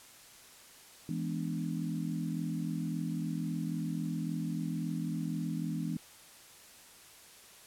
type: chord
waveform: sine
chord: E dominant seventh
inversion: none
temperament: equal with one note detuned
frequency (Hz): 164.81 / 208.5 / 246.9 / 293.7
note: E3 / G#3 / B3 / D4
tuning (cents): 0 / +7 / 0 / 0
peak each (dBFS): -35 / -40 / -39 / -40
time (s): 1.09-5.97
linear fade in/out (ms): 2
effects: white hiss -55 dBFS RMS until 7.66 s + low-pass 12000 Hz 12 dB/octave